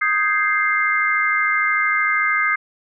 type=chord; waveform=sine; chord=Ab major seventh; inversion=second; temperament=equal; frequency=1244.5 / 1568 / 1661.2 / 2093 Hz; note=Eb6 / G6 / Ab6 / C7; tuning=0 / 0 / 0 / 0 cents; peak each=-21 / -23 / -25 / -19 dBFS; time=0.01-2.56 s; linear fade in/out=10 ms; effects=none